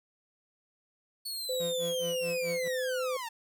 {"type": "linear sweep", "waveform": "sawtooth", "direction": "down", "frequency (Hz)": [4435, 880], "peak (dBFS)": -32, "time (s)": [1.25, 3.29], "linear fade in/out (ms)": 10}
{"type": "tone", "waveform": "sine", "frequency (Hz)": 511, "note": "C5", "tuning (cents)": -41, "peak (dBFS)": -30, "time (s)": [1.49, 3.17], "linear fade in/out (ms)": 5}
{"type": "tone with tremolo", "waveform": "40% pulse", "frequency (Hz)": 172.1, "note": "F3", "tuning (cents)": -25, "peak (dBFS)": -37, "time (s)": [1.6, 2.68], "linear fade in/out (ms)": 2, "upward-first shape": "sine", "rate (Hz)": 4.7, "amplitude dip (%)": 100}
{"effects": []}